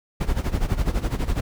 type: noise with tremolo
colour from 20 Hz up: brown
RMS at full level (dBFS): -20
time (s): 0.2-1.41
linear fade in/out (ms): 10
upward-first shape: sine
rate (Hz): 12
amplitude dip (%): 80
effects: none